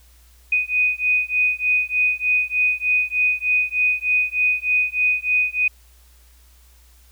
sine beating tone pair, 2489 / 2492.3 Hz, D#7 / D#7, 0 / +2 cents, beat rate 3.3 Hz, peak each -20 dBFS, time 0.52-5.68 s, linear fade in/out 5 ms, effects added 60 Hz sine -49 dBFS peak until 7.11 s + white hiss -56 dBFS RMS until 7.11 s

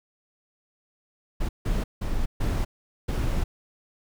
brown noise bursts at uneven times, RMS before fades -25 dBFS, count 5, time 1.4-1.49 / 1.65-1.84 / 2.01-2.26 / 2.4-2.65 / 3.08-3.44 s, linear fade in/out 10 ms, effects none

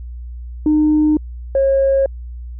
sine tone pair in turn, 304.8 / 543.1 Hz, D#4 / C#5, -36 / -36 cents, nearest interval minor seventh, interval 1000 cents, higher second, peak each -9 / -10 dBFS, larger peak first, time 0.66-1.17 / 1.55-2.06 s, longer neither, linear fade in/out 2 ms, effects tanh soft clip ceiling -7 dBFS + added 60 Hz sine -27 dBFS peak until 2.59 s

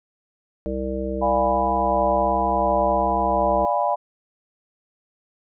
harmonic tone, 65.41 Hz, C2, in tune, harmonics 1 / 3 / 5 / 7 / 9, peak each -30 / -30 / -30 / -30 / -30 dBFS, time 0.66-3.65 s, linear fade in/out 0 ms
sine chord, D diminished seventh, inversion none, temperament equal with one note detuned, 587.3 / 698.5 / 822 / 987.8 Hz, D5 / F5 / Ab5 / Cb6, 0 / 0 / -18 / 0 cents, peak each -24 dBFS, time 1.21-3.96 s, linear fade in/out 20 ms
effects none

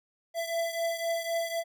square beating tone pair, 668 / 671.9 Hz, E5 / E5, +23 / +33 cents, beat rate 3.9 Hz, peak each -31 / -35 dBFS, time 0.34-1.64 s, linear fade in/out 50 ms, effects none

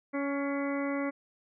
harmonic tone with a mistuned harmonic, 280 Hz, C#4, 18 cents sharp, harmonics 1 / 2 / 3 / 4 / 5 / 6 / 7 / 8, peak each -31 / -35 / -45 / -41 / -44 / -49 / -41 / -47 dBFS, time 0.13-1.11 s, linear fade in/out 20 ms, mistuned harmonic 7, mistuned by +43 cents, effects none

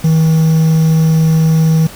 triangle tone with quantisation, 160 Hz, D#3, 49 cents sharp, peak -5 dBFS, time 0.04-1.87 s, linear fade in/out 5 ms, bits 5, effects pink hiss -33 dBFS RMS until 1.95 s

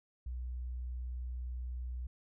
sine tone, 61.74 Hz, B1, in tune, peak -37 dBFS, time 0.26-2.07 s, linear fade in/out 5 ms, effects none

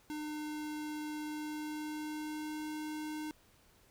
square tone with pitch glide, 302.7 to 306.2 Hz, D#4 to D#4, -48 to -28 cents, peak -39 dBFS, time 0.1-3.31 s, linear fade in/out 0 ms, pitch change +20 cents, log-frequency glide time 1.24-2.67 s, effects pink hiss -66 dBFS RMS until 3.9 s

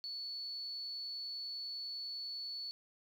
sine tone, 4435 Hz, C#8, in tune, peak -40 dBFS, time 0.04-2.71 s, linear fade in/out 0 ms, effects 11-bit

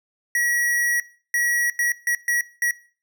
square tone bursts at uneven times, 1918 Hz, A#6, 49 cents sharp, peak -19 dBFS, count 6, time 0.35-1 / 1.34-1.7 / 1.79-1.92 / 2.07-2.15 / 2.28-2.41 / 2.62-2.71 s, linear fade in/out 2 ms, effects noise-tail reverb RT60 0.4 s tail -20 dB re dry

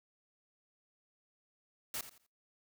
white noise with echo, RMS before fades -39 dBFS, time 1.94-2.01 s, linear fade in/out 2 ms, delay 85 ms, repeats 3, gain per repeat -12 dB, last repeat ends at 2.265 s, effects noise-tail reverb RT60 0.3 s tail -24 dB re dry

